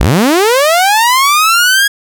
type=linear sweep; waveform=sawtooth; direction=up; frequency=36.71 to 1659 Hz; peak=-3 dBFS; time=0-1.88 s; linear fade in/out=10 ms; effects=none